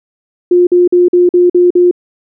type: tone bursts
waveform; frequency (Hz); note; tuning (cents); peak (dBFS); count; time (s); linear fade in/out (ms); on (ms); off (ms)
sine; 355; F4; +28; -4; 7; 0.51-1.912; 5; 160; 47
effects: none